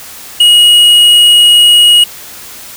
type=tone with tanh clipping; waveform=triangle; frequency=2893 Hz; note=F#7; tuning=40 cents flat; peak=-3 dBFS; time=0.4-2.04 s; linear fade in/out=5 ms; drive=12 dB; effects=white hiss -29 dBFS RMS until 2.76 s